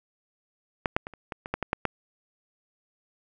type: clicks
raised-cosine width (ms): 0.5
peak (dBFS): -9 / -7 / -21 / -30 / -18 / -20 / -12 / -13 / -9 / -9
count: 10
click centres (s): 0.858 / 0.965 / 1.069 / 1.137 / 1.322 / 1.459 / 1.54 / 1.627 / 1.731 / 1.853
effects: none